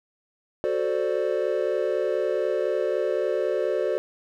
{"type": "chord", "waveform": "triangle", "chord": "D dominant seventh", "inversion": "first", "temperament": "equal", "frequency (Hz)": [370, 440, 523.3, 587.3], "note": ["F#4", "A4", "C5", "D5"], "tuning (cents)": [0, 0, 0, 0], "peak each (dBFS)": -26, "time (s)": [0.64, 3.98], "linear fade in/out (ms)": 0, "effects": []}